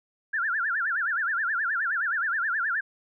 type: tone with vibrato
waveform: sine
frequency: 1563 Hz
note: G6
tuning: 6 cents flat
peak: -24 dBFS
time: 0.33-2.81 s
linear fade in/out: 10 ms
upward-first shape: sine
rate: 9.5 Hz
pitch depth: 240 cents each way
effects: none